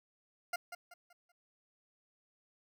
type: tone with echo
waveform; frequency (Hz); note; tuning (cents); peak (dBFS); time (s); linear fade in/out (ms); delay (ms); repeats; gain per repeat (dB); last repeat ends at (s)
20% pulse; 702; F5; +9; -29; 0.53-0.56; 5; 190; 4; -9; 1.32
effects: none